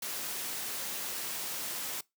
white noise, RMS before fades -37 dBFS, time 0.02-2.01 s, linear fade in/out 5 ms, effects noise-tail reverb RT60 0.2 s tail -23 dB re dry + high-pass 150 Hz 12 dB/octave

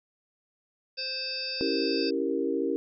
harmonic tone, 523.3 Hz, C5, in tune, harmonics 1 / 3 / 5 / 7 / 9 / 10, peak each -42 / -45 / -38 / -45 / -33 / -38 dBFS, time 0.97-2.11 s, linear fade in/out 20 ms
sine chord, C# diminished seventh, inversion none, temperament equal, 277.2 / 329.6 / 392 / 466.2 Hz, C#4 / E4 / G4 / Bb4, 0 / 0 / 0 / 0 cents, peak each -31 dBFS, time 1.61-2.76 s, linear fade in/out 0 ms
effects none

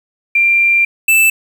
sine / square tone pair in turn, 2375 / 2644 Hz, D7 / E7, +19 / +5 cents, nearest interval major second, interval 186 cents, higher second, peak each -8 dBFS, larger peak neither, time 0.35-0.85 / 1.08-1.3 s, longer first, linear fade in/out 5 ms, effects 7-bit

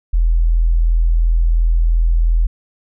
sine tone, 41.44 Hz, E1, 10 cents sharp, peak -10 dBFS, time 0.13-2.47 s, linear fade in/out 10 ms, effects none

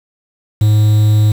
triangle tone with quantisation, 106.6 Hz, G#2, 46 cents sharp, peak -5 dBFS, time 0.61-1.32 s, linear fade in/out 5 ms, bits 5, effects none

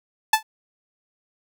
sawtooth tone with exponential decay, 874 Hz, A5, 12 cents flat, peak -6 dBFS, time 0.33-0.43 s, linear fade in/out 5 ms, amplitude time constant 20 ms, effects none

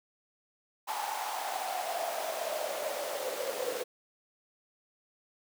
pink noise with high-pass filter sweep, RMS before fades -35 dBFS, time 0.87-3.84 s, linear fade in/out 20 ms, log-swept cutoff 870 to 480 Hz, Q 8.2, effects none

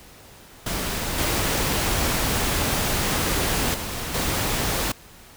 pink noise with level steps, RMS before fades -27 / -23 / -30 / -24 dBFS, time 0.66-4.92 s, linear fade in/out 5 ms, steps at 1.18 / 3.74 / 4.14 s, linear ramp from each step 5 ms, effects pink hiss -47 dBFS RMS until 5.36 s

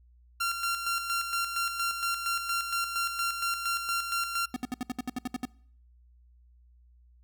sawtooth tone with tremolo, 1377 Hz, F6, 25 cents flat, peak -23 dBFS, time 0.4-4.46 s, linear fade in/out 10 ms, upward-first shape square, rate 4.3 Hz, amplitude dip 50%
square tone bursts, 250 Hz, B3, 21 cents sharp, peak -30 dBFS, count 11, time 4.54-5.453 s, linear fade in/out 2 ms, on 23 ms, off 66 ms
effects noise-tail reverb RT60 0.6 s tail -24 dB re dry + added 60 Hz sine -56 dBFS peak until 7.23 s

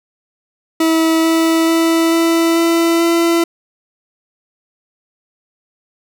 40% pulse tone with pitch steps, 324.1 / 326.5 / 329 / 331.5 / 334 / 336.5 Hz, E4 / E4 / E4 / E4 / E4 / E4, -29 / -17 / -3 / +10 / +23 / +36 cents, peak -10 dBFS, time 0.8-3.44 s, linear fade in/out 5 ms, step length 440 ms, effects none

